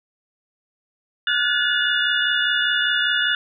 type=tone cluster; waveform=sine; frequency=1430 / 1495 / 1719 / 2879 / 3518 Hz; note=F6 / F#6 / A6 / F#7 / A7; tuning=+41 / +17 / -41 / -48 / -1 cents; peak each=-24 dBFS; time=1.27-3.35 s; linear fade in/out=2 ms; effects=none